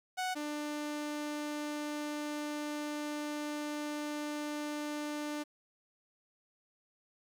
sawtooth tone pair in turn, 740 / 297.3 Hz, F#5 / D4, 0 / +21 cents, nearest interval octave + major third, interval 1579 cents, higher first, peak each -29 / -32 dBFS, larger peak first, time 0.17-0.35 / 0.35-5.44 s, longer second, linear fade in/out 20 ms, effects low-pass 11000 Hz 12 dB/octave + 10-bit

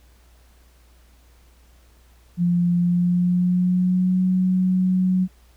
sine tone with pitch glide, 174.61 to 184.78 Hz, F3 to F#3, 0 to -2 cents, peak -16 dBFS, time 2.37-5.28 s, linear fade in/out 50 ms, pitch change +98 cents, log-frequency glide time 2.78-4.22 s, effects added 60 Hz sine -51 dBFS peak until 5.56 s + pink hiss -59 dBFS RMS until 5.56 s

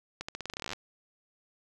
accelerating click train, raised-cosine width 0.2 ms, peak -19 dBFS, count 18, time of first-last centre 0.21-0.733 s, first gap 75 ms, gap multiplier 0.87, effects none

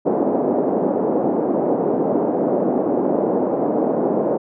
pink band-pass noise, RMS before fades -19 dBFS, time 0.05-4.38 s, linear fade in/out 20 ms, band 230 to 700 Hz, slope 24 dB/octave, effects none

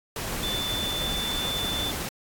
sine tone in noise, 3520 Hz, A7, in tune, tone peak -28 dBFS, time 0.43-1.91 s, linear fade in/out 2 ms, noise pink, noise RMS -32 dBFS, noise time 0.16-2.09 s, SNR +1 dB, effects AAC 64 kbps

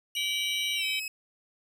sawtooth tone with pitch glide, 2893 to 2563 Hz, F#7 to E7, -40 to -49 cents, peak -30 dBFS, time 0.15-1.08 s, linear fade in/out 2 ms, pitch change -209 cents, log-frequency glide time 0.75-0.85 s
harmonic tone, 770 Hz, G5, 31 cents flat, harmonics 3 / 4 / 5, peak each -32 / -33 / -34 dBFS, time 0.16-1 s, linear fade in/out 10 ms
effects none

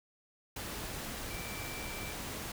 sine tone in noise, 2337 Hz, D7, 9 cents flat, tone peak -46 dBFS, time 1.3-2.13 s, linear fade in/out 5 ms, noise pink, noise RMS -41 dBFS, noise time 0.56-2.52 s, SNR -8 dB, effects none

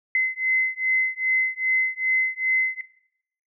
sine beating tone pair, 2049 / 2051.5 Hz, C7 / C7, -37 / -35 cents, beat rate 2.5 Hz, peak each -23 / -23 dBFS, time 0.15-2.81 s, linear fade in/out 2 ms, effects noise-tail reverb RT60 0.7 s tail -17 dB re dry

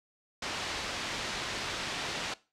white low-pass noise, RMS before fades -36 dBFS, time 0.42-2.34 s, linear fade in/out 5 ms, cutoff 4200 Hz, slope 12 dB/octave, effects noise-tail reverb RT60 0.3 s tail -19 dB re dry + low-pass 8000 Hz 12 dB/octave

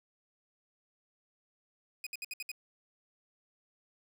sawtooth tone bursts, 2489 Hz, D#7, in tune, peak -34 dBFS, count 6, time 2.04-2.516 s, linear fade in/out 2 ms, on 26 ms, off 64 ms, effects none

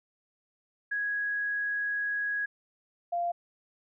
sine tone pair in turn, 1661.2 / 693.6 Hz, G#6 / F5, 0 / -12 cents, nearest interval octave + minor third, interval 1512 cents, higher first, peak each -28 / -27 dBFS, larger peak second, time 0.91-2.46 / 3.12-3.32 s, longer first, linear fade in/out 10 ms, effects none

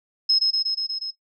sine tone with echo, 5160 Hz, E8, 38 cents flat, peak -14 dBFS, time 0.29-0.39 s, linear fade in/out 10 ms, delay 120 ms, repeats 6, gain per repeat -2 dB, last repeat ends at 1.11 s, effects noise-tail reverb RT60 0.1 s tail -17 dB re dry

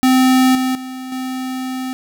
square tone with level steps, 258.3 Hz, C4, 22 cents flat, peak -10 / -16 / -27 / -22 dBFS, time 0.03-1.93 s, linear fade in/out 0 ms, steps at 0.55 / 0.75 / 1.12 s, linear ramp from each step 2 ms, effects none

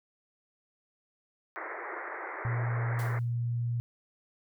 white band-pass noise, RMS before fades -39 dBFS, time 1.56-3.19 s, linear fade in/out 0 ms, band 320 to 2100 Hz, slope 96 dB/octave
sine tone, 118.8 Hz, A#2, 33 cents sharp, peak -28 dBFS, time 2.45-3.8 s, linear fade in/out 0 ms
white noise with exponential decay, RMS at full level -45 dBFS, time 2.99-3.34 s, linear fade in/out 1 ms, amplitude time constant 74 ms
effects none

